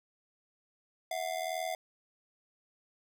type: ring-modulated tone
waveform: square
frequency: 694 Hz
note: F5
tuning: 11 cents flat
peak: -31 dBFS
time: 1.11-1.75 s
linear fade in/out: 2 ms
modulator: 41 Hz
effects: none